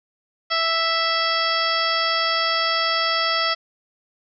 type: harmonic tone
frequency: 659.3 Hz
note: E5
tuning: in tune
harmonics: 1 / 2 / 3 / 4 / 5 / 6 / 7 / 8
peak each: -28 / -23 / -26 / -32 / -27 / -37 / -27 / -27 dBFS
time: 0.5-3.55 s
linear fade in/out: 20 ms
effects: none